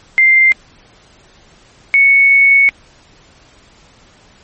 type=tone pair in turn; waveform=sine; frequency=2093 / 2216 Hz; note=C7 / C#7; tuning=0 / -1 cents; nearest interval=minor second; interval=99 cents; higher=second; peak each=-5 dBFS; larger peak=neither; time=0.18-0.52 / 1.94-2.69 s; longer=second; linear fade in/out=0 ms; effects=pink hiss -46 dBFS RMS until 4.43 s + MP3 32 kbps

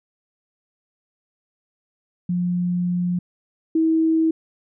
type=tone pair in turn; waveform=sine; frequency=177.4 / 322.2 Hz; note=F3 / E4; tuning=+27 / -39 cents; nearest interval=minor seventh; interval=1034 cents; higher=second; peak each=-19 / -15 dBFS; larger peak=second; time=2.29-3.19 / 3.75-4.31 s; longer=first; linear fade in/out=5 ms; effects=none

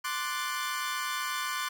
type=chord; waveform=sawtooth; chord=D dominant seventh; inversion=third; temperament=equal; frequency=1046.5 / 1174.7 / 1480 / 1760 Hz; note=C6 / D6 / F#6 / A6; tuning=0 / 0 / 0 / 0 cents; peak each=-32 / -32 / -33 / -36 dBFS; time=0.04-1.69 s; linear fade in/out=10 ms; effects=none

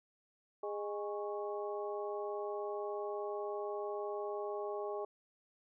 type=harmonic tone with a mistuned harmonic; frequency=205.9 Hz; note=G#3; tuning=15 cents flat; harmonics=2 / 3 / 4 / 5; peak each=-39 / -43 / -45 / -47 dBFS; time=0.63-5.05 s; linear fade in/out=5 ms; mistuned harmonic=5; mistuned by=+120 cents; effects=none

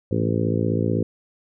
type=harmonic tone with a mistuned harmonic; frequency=55.8 Hz; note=A1; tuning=25 cents sharp; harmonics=2 / 3 / 4 / 5 / 6 / 7 / 8 / 9; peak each=-24 / -26 / -27 / -28 / -29 / -29 / -30 / -31 dBFS; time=0.11-1.03 s; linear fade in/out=5 ms; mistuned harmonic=2; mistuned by=-64 cents; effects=none

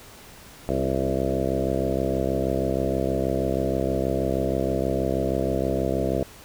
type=harmonic tone with a mistuned harmonic; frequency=66.3 Hz; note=C2; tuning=23 cents sharp; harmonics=1 / 2 / 3 / 4 / 5 / 6 / 7 / 8 / 9 / 10; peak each=-31 / -31 / -31 / -31 / -31 / -31 / -31 / -31 / -31 / -31 dBFS; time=0.69-6.23 s; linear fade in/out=0 ms; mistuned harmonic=5; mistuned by=+20 cents; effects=pink hiss -46 dBFS RMS until 6.44 s

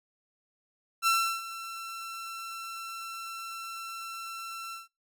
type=tone with ADSR envelope; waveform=sawtooth; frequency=1346 Hz; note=E6; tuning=36 cents sharp; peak=-18 dBFS; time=1.02-4.88 s; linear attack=49 ms; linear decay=340 ms; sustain=-16 dB; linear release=150 ms; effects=noise-tail reverb RT60 0.2 s tail -24 dB re dry

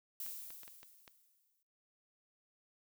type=noise with exponential decay; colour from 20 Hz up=violet; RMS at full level=-42 dBFS; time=0.2-1.63 s; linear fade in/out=2 ms; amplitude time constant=310 ms
type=clicks; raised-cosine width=0.2 ms; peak=-36 dBFS; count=6; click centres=0.264 / 0.505 / 0.633 / 0.679 / 0.831 / 1.078 s
effects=noise-tail reverb RT60 1.0 s tail -25 dB re dry

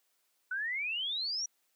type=exponential sweep; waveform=sine; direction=up; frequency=1471 to 5890 Hz; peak=-32 dBFS; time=0.51-1.46 s; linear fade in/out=5 ms; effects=white hiss -75 dBFS RMS until 1.75 s + high-pass 300 Hz 12 dB/octave

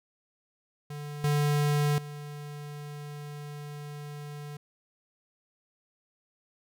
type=tone with level steps; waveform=square; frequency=146.83 Hz; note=D3; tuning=in tune; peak=-37 / -24 / -39 dBFS; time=0.9-4.57 s; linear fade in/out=5 ms; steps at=1.24 / 1.98 s; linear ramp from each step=2 ms; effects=none

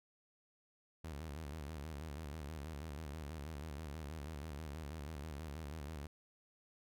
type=tone with vibrato; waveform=sawtooth; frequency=75.5 Hz; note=D2; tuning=48 cents sharp; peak=-40 dBFS; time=1.04-6.07 s; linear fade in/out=5 ms; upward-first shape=square; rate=6.2 Hz; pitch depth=110 cents each way; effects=none

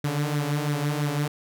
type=tone with flanger; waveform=sawtooth; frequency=146.83 Hz; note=D3; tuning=in tune; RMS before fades=-26 dBFS; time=0.04-1.28 s; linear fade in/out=5 ms; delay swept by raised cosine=0.51 to 6.31 ms; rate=3 Hz; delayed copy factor=+0.6; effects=none

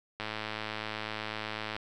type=click train; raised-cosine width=0.3 ms; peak=-19 dBFS; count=170; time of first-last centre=0.2-1.765 s; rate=108 Hz; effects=none

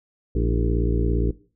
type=harmonic tone with a mistuned harmonic; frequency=57.4 Hz; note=A#1; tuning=26 cents flat; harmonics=1 / 2 / 3 / 4 / 5 / 6 / 7 / 8; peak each=-21 / -27 / -31 / -32 / -29 / -33 / -30 / -34 dBFS; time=0.35-1.31 s; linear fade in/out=5 ms; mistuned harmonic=5; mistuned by=+83 cents; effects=noise-tail reverb RT60 0.4 s tail -19 dB re dry

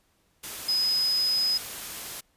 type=tone in noise; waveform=sine; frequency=5040 Hz; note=D#8; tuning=21 cents sharp; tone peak=-22 dBFS; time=0.68-1.58 s; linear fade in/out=10 ms; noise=white; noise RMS=-37 dBFS; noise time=0.43-2.21 s; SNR=+12 dB; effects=pink hiss -68 dBFS RMS until 2.36 s + resampled to 32000 Hz

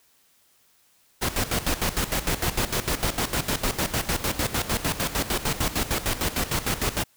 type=noise with tremolo; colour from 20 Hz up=pink; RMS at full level=-24 dBFS; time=1.21-7.04 s; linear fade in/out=20 ms; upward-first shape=square; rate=6.6 Hz; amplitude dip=75%; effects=white hiss -62 dBFS RMS until 7.16 s

